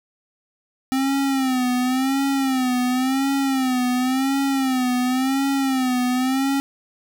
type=tone with vibrato; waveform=square; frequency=261.6 Hz; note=C4; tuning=in tune; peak=-19 dBFS; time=0.92-6.6 s; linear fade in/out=0 ms; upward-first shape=sine; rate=0.93 Hz; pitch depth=89 cents each way; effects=none